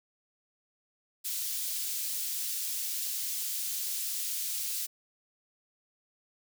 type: high-pass noise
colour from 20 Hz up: white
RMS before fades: -34 dBFS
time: 1.24-4.87 s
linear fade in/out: 20 ms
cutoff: 3900 Hz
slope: 12 dB/octave
effects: none